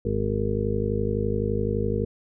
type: harmonic tone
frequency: 51.8 Hz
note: G#1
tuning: 4 cents flat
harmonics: 1 / 2 / 3 / 4 / 5 / 7 / 8 / 9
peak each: -31 / -28 / -36 / -30 / -36 / -34 / -30 / -29 dBFS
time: 0.05-2.05 s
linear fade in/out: 5 ms
effects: none